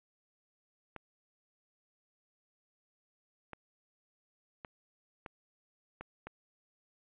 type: clicks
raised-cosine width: 0.5 ms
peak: -28 dBFS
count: 6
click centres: 0.963 / 3.533 / 4.648 / 5.262 / 6.01 / 6.27 s
effects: resampled to 8000 Hz